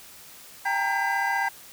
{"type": "tone cluster", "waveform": "triangle", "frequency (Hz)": [788, 901, 936, 1600, 2008], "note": ["G5", "A5", "A#5", "G6", "B6"], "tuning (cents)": [9, 41, 7, 35, 28], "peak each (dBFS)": [-26, -30, -29, -26, -29], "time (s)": [0.65, 1.49], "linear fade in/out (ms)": 10, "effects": ["white hiss -47 dBFS RMS until 1.72 s"]}